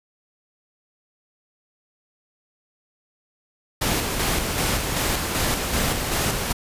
pink noise with tremolo, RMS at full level -22 dBFS, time 3.81-6.53 s, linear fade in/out 10 ms, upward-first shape square, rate 2.6 Hz, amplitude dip 35%, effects resampled to 32000 Hz

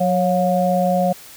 sine tone cluster, 182.5 / 551 / 714 Hz, F#3 / C#5 / F5, -24 / -11 / +38 cents, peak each -19 dBFS, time 0-1.13 s, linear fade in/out 10 ms, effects white hiss -41 dBFS RMS until 1.36 s

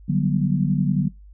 sine chord, G major seventh, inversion second, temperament equal with one note detuned, 146.83 / 185 / 196 / 241.3 Hz, D3 / F#3 / G3 / B3, 0 / 0 / 0 / -40 cents, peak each -21 / -21 / -26 / -27 dBFS, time 0.08-1.09 s, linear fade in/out 20 ms, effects noise-tail reverb RT60 0.2 s tail -22 dB re dry + added 50 Hz sine -42 dBFS peak until 1.33 s

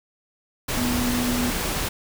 sine tone in noise, 245.2 Hz, B3, 12 cents flat, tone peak -23 dBFS, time 0.77-1.5 s, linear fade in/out 10 ms, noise pink, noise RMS -26 dBFS, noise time 0.68-1.89 s, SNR 0 dB, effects none

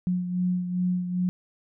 sine beating tone pair, 180 / 182.5 Hz, F#3 / F#3, -47 / -24 cents, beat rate 2.5 Hz, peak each -24 / -32 dBFS, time 0.07-1.29 s, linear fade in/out 0 ms, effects none

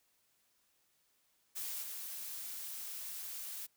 blue noise with level steps, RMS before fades -41 / -44 dBFS, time 1.55-3.67 s, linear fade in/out 20 ms, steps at 1.82 s, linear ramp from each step 10 ms, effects white hiss -75 dBFS RMS until 3.76 s

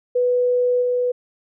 sine tone with level steps, 493.9 Hz, B4, in tune, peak -15 / -17 dBFS, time 0.15-1.12 s, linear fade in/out 10 ms, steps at 0.81 s, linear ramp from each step 20 ms, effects none

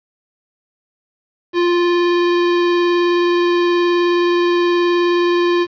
square tone with vibrato, 349.2 Hz, F4, in tune, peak -13 dBFS, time 1.53-5.67 s, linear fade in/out 50 ms, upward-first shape triangle, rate 19 Hz, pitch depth 11 cents each way, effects resampled to 11025 Hz + 7-bit

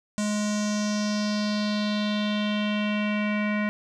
square tone with low-pass filter sweep, 209.3 Hz, G#3, 14 cents sharp, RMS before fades -26 dBFS, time 0.18-3.69 s, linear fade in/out 0 ms, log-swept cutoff 7600 to 2100 Hz, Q 3.7, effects none

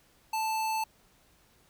square tone, 880 Hz, A5, in tune, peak -29 dBFS, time 0.33-0.84 s, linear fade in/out 5 ms, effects pink hiss -64 dBFS RMS until 1.69 s

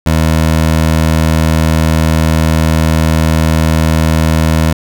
20% pulse tone, 80 Hz, D#2, 49 cents sharp, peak -3 dBFS, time 0.06-4.73 s, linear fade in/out 5 ms, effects none

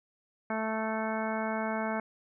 harmonic tone, 219.9 Hz, A3, 1 cent flat, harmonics 1 / 2 / 3 / 4 / 5 / 6 / 7 / 8 / 10, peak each -34 / -40 / -35 / -37 / -42 / -42 / -40 / -46 / -43 dBFS, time 0.5-2 s, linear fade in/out 2 ms, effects none

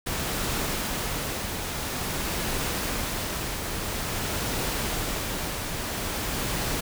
pink noise with tremolo, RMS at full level -28 dBFS, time 0.06-6.81 s, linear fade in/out 10 ms, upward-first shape triangle, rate 0.49 Hz, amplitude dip 35%, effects none

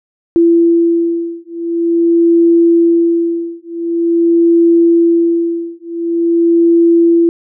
sine beating tone pair, 337 / 337.46 Hz, E4 / E4, +38 / +41 cents, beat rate 0.46 Hz, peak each -11 dBFS, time 0.36-7.29 s, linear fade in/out 0 ms, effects none

